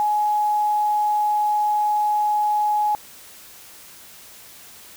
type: tone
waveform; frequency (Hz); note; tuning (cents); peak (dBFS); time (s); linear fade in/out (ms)
sine; 840; G#5; +19; -17; 0-2.95; 0
effects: white hiss -44 dBFS RMS until 4.96 s